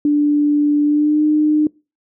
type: tone with pitch glide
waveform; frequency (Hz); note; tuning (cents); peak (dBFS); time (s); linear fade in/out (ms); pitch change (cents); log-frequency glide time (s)
sine; 293.7 to 303.5; D4 to D#4; 0 to -43; -11; 0.05-1.67; 2; +57; 0.83-1.23
effects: noise-tail reverb RT60 0.3 s tail -25 dB re dry